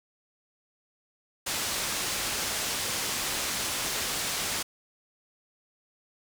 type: low-pass noise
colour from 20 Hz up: white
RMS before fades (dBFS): -31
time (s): 1.46-4.63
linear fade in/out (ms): 10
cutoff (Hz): 8300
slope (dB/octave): 12
effects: none